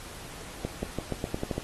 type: accelerating click train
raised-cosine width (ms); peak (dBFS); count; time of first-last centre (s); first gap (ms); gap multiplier
2; -16; 9; 0.65-1.58; 180; 0.87
effects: pink hiss -44 dBFS RMS until 1.63 s + AAC 32 kbps